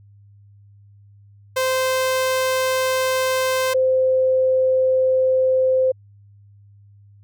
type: tone pair in turn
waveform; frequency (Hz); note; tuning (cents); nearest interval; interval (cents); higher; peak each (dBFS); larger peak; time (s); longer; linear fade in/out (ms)
sawtooth / sine; 519 / 519; C5 / C5; -14 / -14; unison; 0; neither; -14; neither; 1.56-3.74 / 3.74-5.92; neither; 10
effects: added 101 Hz sine -46 dBFS peak until 7.23 s